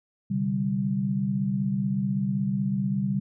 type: chord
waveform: sine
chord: C suspended second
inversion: none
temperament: equal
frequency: 130.81 / 146.83 / 196 Hz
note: C3 / D3 / G3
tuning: 0 / 0 / 0 cents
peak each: -30 / -31 / -25 dBFS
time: 0.3-3.2 s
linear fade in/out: 10 ms
effects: none